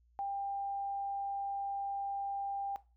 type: tone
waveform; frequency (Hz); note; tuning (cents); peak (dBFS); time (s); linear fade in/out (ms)
sine; 795; G5; +24; -34; 0.19-2.76; 0
effects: noise-tail reverb RT60 0.3 s tail -17 dB re dry + added 59 Hz sine -65 dBFS peak until 2.96 s